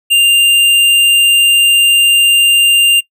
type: tone with tanh clipping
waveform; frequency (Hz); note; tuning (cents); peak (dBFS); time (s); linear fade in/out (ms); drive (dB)
sine; 2794; F7; 0; -7; 0.1-3.01; 20; 14
effects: noise-tail reverb RT60 0.1 s tail -22 dB re dry